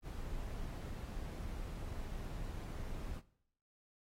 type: noise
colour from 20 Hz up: brown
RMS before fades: -43 dBFS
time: 0.02-3.22 s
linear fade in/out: 50 ms
effects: noise-tail reverb RT60 0.7 s tail -19 dB re dry + AAC 48 kbps

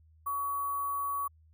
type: tone with sample-and-hold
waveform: sine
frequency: 1125 Hz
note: C#6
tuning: 25 cents sharp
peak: -30 dBFS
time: 0.26-1.28 s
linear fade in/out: 10 ms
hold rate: 11025 Hz
effects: added 79 Hz sine -58 dBFS peak until 1.53 s

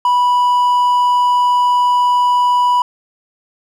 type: tone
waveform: triangle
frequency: 983 Hz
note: B5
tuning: 8 cents flat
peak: -8 dBFS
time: 0.05-2.82 s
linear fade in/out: 2 ms
effects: none

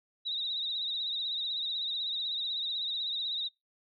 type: tone with vibrato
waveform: sine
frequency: 3798 Hz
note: A#7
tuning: 32 cents sharp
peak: -31 dBFS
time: 0.25-3.49 s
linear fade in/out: 20 ms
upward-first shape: sine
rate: 16 Hz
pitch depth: 69 cents each way
effects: noise-tail reverb RT60 0.2 s tail -25 dB re dry

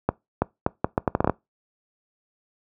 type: accelerating click train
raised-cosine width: 1 ms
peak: -5 dBFS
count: 11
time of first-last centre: 0.09-1.297 s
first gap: 330 ms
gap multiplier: 0.74
effects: noise-tail reverb RT60 0.2 s tail -23 dB re dry + high-pass 60 Hz 12 dB/octave

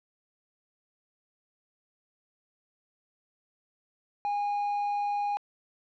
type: tone with quantisation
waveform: triangle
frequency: 819 Hz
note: G#5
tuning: 24 cents flat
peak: -25 dBFS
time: 4.25-5.37 s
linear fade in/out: 0 ms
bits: 9
effects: low-pass 4000 Hz 12 dB/octave

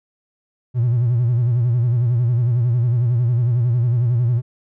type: tone with vibrato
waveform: triangle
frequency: 120.2 Hz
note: B2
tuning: 46 cents flat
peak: -11 dBFS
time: 0.74-4.42 s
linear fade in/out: 50 ms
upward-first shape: sine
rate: 11 Hz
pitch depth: 89 cents each way
effects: tanh soft clip ceiling -10 dBFS

